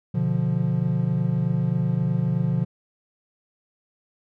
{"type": "chord", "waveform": "triangle", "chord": "B diminished", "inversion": "none", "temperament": "equal", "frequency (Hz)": [123.47, 146.83, 174.61], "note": ["B2", "D3", "F3"], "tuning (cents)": [0, 0, 0], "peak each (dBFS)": [-23, -23, -22], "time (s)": [0.14, 2.65], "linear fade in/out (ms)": 10, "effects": []}